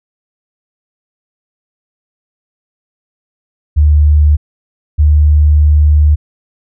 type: tone pair in turn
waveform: sine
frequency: 74.7 / 75 Hz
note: D2 / D2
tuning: +30 / +37 cents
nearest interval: unison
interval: 7 cents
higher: second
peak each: -4 dBFS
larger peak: neither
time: 3.76-4.37 / 4.98-6.16 s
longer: second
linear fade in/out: 20 ms
effects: none